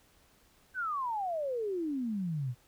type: exponential sweep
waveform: sine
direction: down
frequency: 1568 to 116.54 Hz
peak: -31 dBFS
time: 0.74-2.55 s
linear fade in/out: 50 ms
effects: pink hiss -65 dBFS RMS until 2.67 s